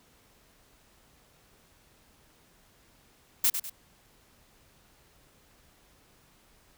blue noise with echo, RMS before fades -23 dBFS, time 3.44-3.5 s, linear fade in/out 5 ms, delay 99 ms, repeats 2, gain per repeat -8 dB, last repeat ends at 3.698 s, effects pink hiss -62 dBFS RMS until 6.77 s

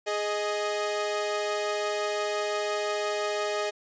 sawtooth tone pair together, 416.8 / 622.3 Hz, G#4 / D#5, +6 / 0 cents, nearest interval perfect fifth, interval 694 cents, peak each -26 / -26 dBFS, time 0.06-3.71 s, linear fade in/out 20 ms, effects resampled to 16000 Hz

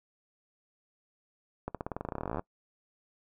accelerating click train, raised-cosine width 1 ms, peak -20 dBFS, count 24, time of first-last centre 1.68-2.394 s, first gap 67 ms, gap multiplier 0.92, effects noise-tail reverb RT60 0.1 s tail -22 dB re dry

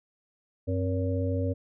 harmonic tone with a mistuned harmonic, 94.3 Hz, F#2, 33 cents sharp, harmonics 1 / 3 / 5 / 6, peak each -27 / -32 / -34 / -35 dBFS, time 0.67-1.54 s, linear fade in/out 20 ms, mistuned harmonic 3, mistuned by -110 cents, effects none

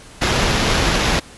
pink noise with sample-and-hold, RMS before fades -17 dBFS, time 0.21-1.2 s, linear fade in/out 10 ms, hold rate 8820 Hz, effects pink hiss -41 dBFS RMS until 1.37 s + resampled to 24000 Hz

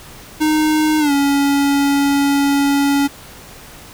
square tone with pitch glide, 308.4 to 281.2 Hz, D#4 to C#4, -15 to +25 cents, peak -13 dBFS, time 0.4-3.08 s, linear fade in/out 20 ms, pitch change -160 cents, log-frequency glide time 0.99-1.12 s, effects pink hiss -38 dBFS RMS until 3.93 s

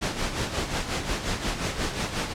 pink noise with tremolo, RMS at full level -26 dBFS, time 0.01-2.34 s, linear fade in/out 20 ms, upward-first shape sine, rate 5.6 Hz, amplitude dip 60%, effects low-pass 7000 Hz 12 dB/octave

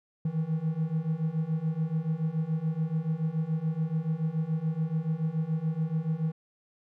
triangle beating tone pair, 155.56 / 162.56 Hz, D#3 / E3, 0 / -24 cents, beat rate 7 Hz, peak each -29 / -27 dBFS, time 0.25-6.32 s, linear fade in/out 5 ms, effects none

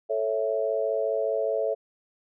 sine chord, A major, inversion none, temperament equal, 440 / 554.4 / 659.3 Hz, A4 / C#5 / E5, 0 / 0 / 0 cents, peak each -28 dBFS, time 0.09-1.75 s, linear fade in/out 20 ms, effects none

